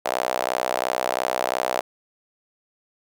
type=tone with high-pass filter; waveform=sawtooth; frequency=62.9 Hz; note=B1; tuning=32 cents sharp; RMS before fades=-25 dBFS; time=0.05-1.81 s; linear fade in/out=5 ms; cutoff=650 Hz; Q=2.9; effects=none